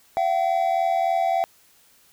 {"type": "tone pair together", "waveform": "triangle", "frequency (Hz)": [680.6, 764], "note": ["F5", "G5"], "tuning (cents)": [-45, -45], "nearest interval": "major second", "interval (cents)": 200, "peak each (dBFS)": -20, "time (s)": [0.17, 1.44], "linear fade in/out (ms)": 0, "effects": ["white hiss -57 dBFS RMS until 2.12 s"]}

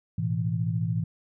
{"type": "chord", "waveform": "sine", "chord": "A suspended second", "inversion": "none", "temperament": "just", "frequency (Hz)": [110, 123.75, 165], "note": ["A2", "B2", "E3"], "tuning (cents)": [0, 4, 2], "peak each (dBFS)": [-28, -31, -28], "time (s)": [0.18, 1.04], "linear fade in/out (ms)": 5, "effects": []}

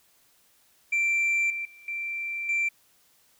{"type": "tone with level steps", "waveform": "sine", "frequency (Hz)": 2351, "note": "D7", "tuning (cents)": 1, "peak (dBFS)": [-19, -29, -48, -29, -21], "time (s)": [0.92, 2.69], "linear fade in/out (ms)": 10, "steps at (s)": [1.5, 1.65, 1.88, 2.49], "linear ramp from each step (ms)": 2, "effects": ["tanh soft clip ceiling -21 dBFS", "white hiss -63 dBFS RMS until 3.39 s"]}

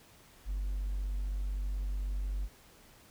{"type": "tone with hard clipping", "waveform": "triangle", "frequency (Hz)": 47.97, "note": "G1", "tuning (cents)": -37, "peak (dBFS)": -32, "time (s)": [0.45, 2.49], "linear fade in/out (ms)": 50, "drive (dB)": 4, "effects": ["pink hiss -59 dBFS RMS until 3.1 s"]}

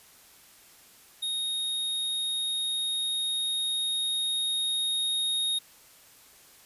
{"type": "tone with level ramp", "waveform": "square", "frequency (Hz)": 3729, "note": "A#7", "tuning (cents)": 0, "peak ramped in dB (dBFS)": [-29, -26], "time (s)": [1.22, 5.59], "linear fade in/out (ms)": 10, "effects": ["white hiss -55 dBFS RMS until 6.65 s", "resampled to 32000 Hz"]}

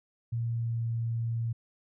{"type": "tone with pitch glide", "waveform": "sine", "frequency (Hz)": [116.54, 115.47], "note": ["A#2", "A#2"], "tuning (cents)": [0, -16], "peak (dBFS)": -28, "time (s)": [0.32, 1.53], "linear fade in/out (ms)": 10, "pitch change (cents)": -16, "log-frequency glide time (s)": [0.48, 0.84], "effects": []}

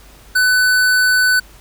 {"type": "tone with hard clipping", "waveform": "sine", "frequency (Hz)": 1500, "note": "F#6", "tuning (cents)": 23, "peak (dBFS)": -12, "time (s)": [0.35, 1.4], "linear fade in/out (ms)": 10, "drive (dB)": 18, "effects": ["added 50 Hz sine -43 dBFS peak until 1.6 s", "pink hiss -45 dBFS RMS until 1.6 s"]}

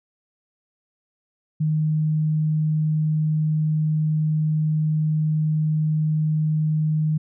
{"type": "tone", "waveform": "sine", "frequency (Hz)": 154.8, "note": "D#3", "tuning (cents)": -9, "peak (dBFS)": -18, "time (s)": [1.6, 7.18], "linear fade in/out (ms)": 10, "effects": []}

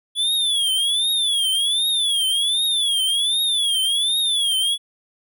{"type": "tone with vibrato", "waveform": "square", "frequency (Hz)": 3404, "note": "G#7", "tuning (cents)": 42, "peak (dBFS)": -18, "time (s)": [0.15, 4.78], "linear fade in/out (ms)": 50, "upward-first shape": "triangle", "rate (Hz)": 1.3, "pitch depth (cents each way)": 180, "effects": []}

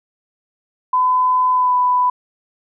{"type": "tone with pitch glide", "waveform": "sine", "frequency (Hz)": [1010, 994.9], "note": ["B5", "B5"], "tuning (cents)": [39, 12], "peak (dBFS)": -12, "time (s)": [0.93, 2.1], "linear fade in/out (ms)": 5, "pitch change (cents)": -27, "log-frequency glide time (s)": [1.52, 1.75], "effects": []}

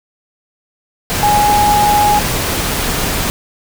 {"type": "tone in noise", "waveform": "sine", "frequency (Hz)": 830.6, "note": "G#5", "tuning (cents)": 0, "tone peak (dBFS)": -9, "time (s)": [1.23, 2.19], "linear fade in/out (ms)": 0, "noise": "pink", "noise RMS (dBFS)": -17, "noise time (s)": [1.1, 3.3], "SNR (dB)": 5, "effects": []}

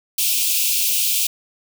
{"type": "high-pass noise", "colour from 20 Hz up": "white", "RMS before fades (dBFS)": -19, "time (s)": [0.18, 1.27], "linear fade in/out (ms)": 5, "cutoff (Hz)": 2400, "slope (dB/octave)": 96, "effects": []}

